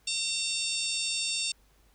harmonic tone, 909 Hz, A#5, 44 cents flat, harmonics 3 / 4 / 5 / 6 / 7 / 8 / 9 / 10, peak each -35 / -34 / -36 / -36 / -47 / -38 / -37 / -45 dBFS, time 0.07-1.52 s, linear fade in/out 5 ms, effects added 50 Hz sine -62 dBFS peak until 1.94 s + pink hiss -66 dBFS RMS until 1.94 s

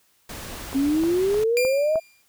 pink noise, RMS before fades -36 dBFS, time 0.29-1.44 s, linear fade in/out 5 ms
click train, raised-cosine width 1 ms, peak -19 dBFS, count 5, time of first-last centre 0.73-1.957 s, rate 3.26 Hz
sine exponential sweep, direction up, 265.2 to 659.3 Hz, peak -18 dBFS, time 0.74-2 s, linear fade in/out 20 ms
sawtooth tone with exponential decay, 2394 Hz, D7, 33 cents sharp, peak -18 dBFS, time 1.57-2.22 s, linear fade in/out 0 ms, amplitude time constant 140 ms
effects white hiss -63 dBFS RMS until 2.28 s

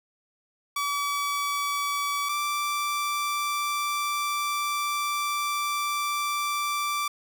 sawtooth tone pair in turn, 1145 / 1170.4 Hz, D6 / D6, -44 / -6 cents, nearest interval unison, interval 38 cents, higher second, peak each -22 dBFS, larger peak neither, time 0.76-2.29 / 2.29-7.08 s, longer second, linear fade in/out 5 ms, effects none

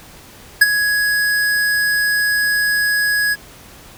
square tone with ADSR envelope, 1670 Hz, G#6, 9 cents sharp, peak -4 dBFS, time 0.61-3.36 s, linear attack 9 ms, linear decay 28 ms, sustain -11 dB, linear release 35 ms, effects pink hiss -41 dBFS RMS until 3.97 s

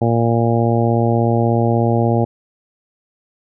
harmonic tone, 116.54 Hz, A#2, in tune, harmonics 1 / 2 / 3 / 4 / 5 / 6 / 7, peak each -16 / -19 / -21 / -22 / -23 / -24 / -24 dBFS, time 0.01-2.25 s, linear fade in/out 10 ms, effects none

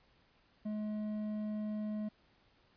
sine tone with hard clipping, 212.3 Hz, G#3, 38 cents sharp, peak -37 dBFS, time 0.65-2.09 s, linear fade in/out 10 ms, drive 6 dB, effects pink hiss -69 dBFS RMS until 2.76 s + resampled to 11025 Hz

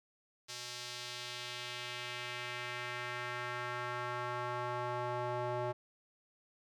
square tone with band-pass filter sweep, 122.5 Hz, B2, 14 cents flat, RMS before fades -40 dBFS, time 0.48-5.73 s, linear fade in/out 20 ms, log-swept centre 5200 to 690 Hz, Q 1.4, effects none

